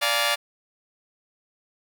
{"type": "chord", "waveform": "10% pulse", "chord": "Bb dominant seventh", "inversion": "first", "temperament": "just", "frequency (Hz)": [582.7, 699.2, 839.1, 932.3], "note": ["D5", "F5", "Ab5", "Bb5"], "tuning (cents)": [-14, 2, 18, 0], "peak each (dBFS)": [-16, -19, -21, -22], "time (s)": [0.01, 0.36], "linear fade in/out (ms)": 20, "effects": []}